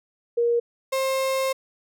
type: tone pair in turn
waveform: sine / 35% pulse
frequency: 472 / 531.1 Hz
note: A#4 / C5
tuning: +22 / +26 cents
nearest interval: major second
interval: 204 cents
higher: second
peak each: -18 / -20 dBFS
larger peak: first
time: 0.37-0.6 / 0.92-1.53 s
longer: second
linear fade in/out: 10 ms
effects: none